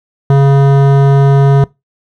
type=tone with hard clipping; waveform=sine; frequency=138.59 Hz; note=C#3; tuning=in tune; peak=-6 dBFS; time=0.3-1.64 s; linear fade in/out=2 ms; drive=15 dB; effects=noise-tail reverb RT60 0.2 s tail -22 dB re dry